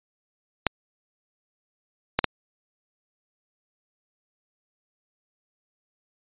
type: clicks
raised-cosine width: 0.3 ms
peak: -3 dBFS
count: 3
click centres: 0.667 / 2.19 / 2.243 s
effects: resampled to 8000 Hz